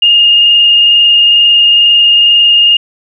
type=tone with frequency modulation; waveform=sine; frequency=2834 Hz; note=F7; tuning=25 cents sharp; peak=-3 dBFS; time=0.02-2.77 s; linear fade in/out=5 ms; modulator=22.2 Hz; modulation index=1.1; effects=none